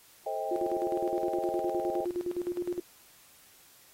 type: chord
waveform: sine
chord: A half-diminished seventh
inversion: none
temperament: just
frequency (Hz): 440 / 528 / 633.6 / 792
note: A4 / C5 / Eb5 / G5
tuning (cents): 0 / +16 / +31 / +18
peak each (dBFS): -39 / -37 / -35 / -35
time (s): 0.26-2.05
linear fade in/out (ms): 5
type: tone with tremolo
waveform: sine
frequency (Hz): 353.2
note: F4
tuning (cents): +20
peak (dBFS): -28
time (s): 0.51-2.8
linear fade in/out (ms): 5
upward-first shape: square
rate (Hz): 9.7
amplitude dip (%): 75
effects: white hiss -58 dBFS RMS until 3.93 s + AAC 48 kbps